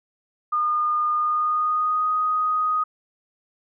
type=tone with pitch glide; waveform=sine; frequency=1218 to 1247.9 Hz; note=D#6 to D#6; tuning=-37 to +5 cents; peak=-19 dBFS; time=0.52-2.84 s; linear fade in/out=10 ms; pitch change=+42 cents; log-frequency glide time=1.13-2.1 s; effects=none